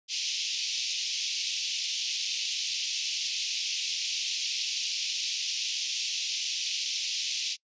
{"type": "band-pass noise", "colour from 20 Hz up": "white", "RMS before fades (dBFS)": -32, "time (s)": [0.08, 7.57], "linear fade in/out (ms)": 50, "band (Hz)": [2500, 6200], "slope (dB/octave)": 48, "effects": ["noise-tail reverb RT60 0.1 s tail -25 dB re dry", "resampled to 16000 Hz"]}